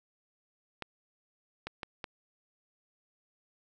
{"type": "clicks", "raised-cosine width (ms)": 0.3, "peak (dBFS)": -21, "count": 4, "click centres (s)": [0.823, 1.67, 1.832, 2.042], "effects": []}